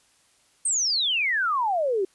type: exponential sweep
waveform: sine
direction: down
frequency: 8770 to 364.1 Hz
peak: -21 dBFS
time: 0.65-2.05 s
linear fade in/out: 5 ms
effects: white hiss -62 dBFS RMS until 2.14 s + resampled to 24000 Hz